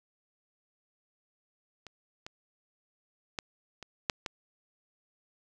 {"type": "clicks", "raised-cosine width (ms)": 0.2, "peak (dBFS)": [-28, -24, -16, -26, -9, -17], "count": 6, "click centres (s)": [1.867, 2.265, 3.388, 3.827, 4.098, 4.262], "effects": []}